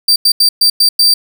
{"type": "tone bursts at uneven times", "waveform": "40% pulse", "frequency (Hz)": 4670, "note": "D8", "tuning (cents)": -11, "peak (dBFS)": -5, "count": 6, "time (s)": [[0.08, 0.16], [0.25, 0.32], [0.4, 0.49], [0.61, 0.7], [0.8, 0.89], [0.99, 1.14]], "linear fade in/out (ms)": 5, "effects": ["7-bit"]}